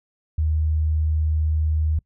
sine tone, 77.78 Hz, D#2, in tune, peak -18 dBFS, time 0.38-1.99 s, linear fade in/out 5 ms, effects noise-tail reverb RT60 0.1 s tail -24 dB re dry

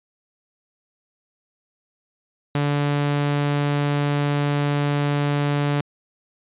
sawtooth tone, 144.6 Hz, D3, 27 cents flat, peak -15 dBFS, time 2.55-5.81 s, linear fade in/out 2 ms, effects resampled to 8000 Hz

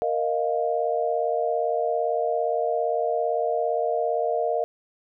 sine chord, Bb suspended fourth, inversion none, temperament just, 466.2 / 621.6 / 699.2 Hz, Bb4 / Eb5 / F5, 0 / -2 / +2 cents, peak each -26 dBFS, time 0.02-4.64 s, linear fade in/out 0 ms, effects none

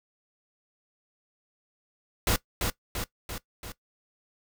pink noise with echo, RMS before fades -24 dBFS, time 2.27-2.36 s, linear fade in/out 2 ms, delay 340 ms, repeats 4, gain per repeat -4 dB, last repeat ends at 3.72 s, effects noise-tail reverb RT60 0.1 s tail -18 dB re dry

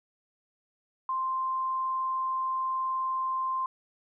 sine tone, 1046.5 Hz, C6, in tune, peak -27 dBFS, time 1.09-3.66 s, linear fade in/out 2 ms, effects none

